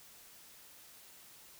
silence, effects white hiss -57 dBFS RMS until 1.59 s

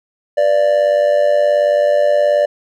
triangle tone with amplitude modulation, 587.3 Hz, D5, in tune, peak -5 dBFS, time 0.37-2.46 s, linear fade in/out 10 ms, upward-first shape sine, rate 98.7 Hz, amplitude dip 70%, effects none

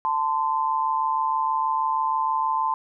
sine tone pair together, 886 / 1032.3 Hz, A5 / C6, +12 / -24 cents, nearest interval minor third, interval 264 cents, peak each -24 / -23 dBFS, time 0.05-2.74 s, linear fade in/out 0 ms, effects none

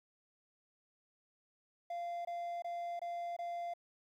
triangle tone bursts, 692 Hz, F5, 16 cents flat, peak -36 dBFS, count 5, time 1.9-3.738 s, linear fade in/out 5 ms, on 350 ms, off 22 ms, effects 12-bit

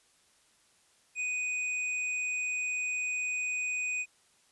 triangle tone with tanh clipping, 2489 Hz, D#7, in tune, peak -32 dBFS, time 1.15-4.06 s, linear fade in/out 50 ms, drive 17 dB, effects white hiss -66 dBFS RMS until 4.51 s + resampled to 24000 Hz

